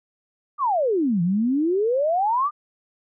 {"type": "exponential two-way sweep", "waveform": "sine", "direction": "down then up", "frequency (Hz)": [1233, 165.7, 1233], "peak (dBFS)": -18, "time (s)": [0.58, 2.51], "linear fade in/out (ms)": 50, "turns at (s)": 1.22, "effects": []}